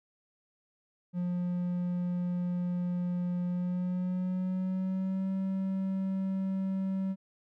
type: tone with pitch glide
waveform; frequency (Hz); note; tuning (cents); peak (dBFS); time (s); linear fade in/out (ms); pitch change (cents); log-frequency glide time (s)
triangle; 177.5 to 191.34; F3 to G3; +28 to -42; -27; 1.13-7.16; 50; +130; 3.46-5.3
effects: none